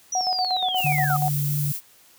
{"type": "linear sweep", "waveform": "sine", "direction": "down", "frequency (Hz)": [5920, 1183], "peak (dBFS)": -24, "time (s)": [0.12, 1.17], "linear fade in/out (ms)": 5}
{"type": "tone with tremolo", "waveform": "sine", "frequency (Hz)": 740, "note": "F#5", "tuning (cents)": 0, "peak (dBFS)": -21, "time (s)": [0.15, 1.29], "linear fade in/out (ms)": 2, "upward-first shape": "square", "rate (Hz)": 8.4, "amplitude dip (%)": 65}
{"type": "noise", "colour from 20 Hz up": "violet", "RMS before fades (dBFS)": -30, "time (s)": [0.74, 1.81], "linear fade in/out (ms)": 50}
{"type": "tone with vibrato", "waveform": "sine", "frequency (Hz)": 145.2, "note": "D3", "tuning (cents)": -19, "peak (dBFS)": -22, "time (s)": [0.84, 1.72], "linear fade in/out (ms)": 5, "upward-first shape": "square", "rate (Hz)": 3.1, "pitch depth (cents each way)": 16}
{"effects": ["white hiss -54 dBFS RMS until 2.18 s", "high-pass 60 Hz 12 dB/octave"]}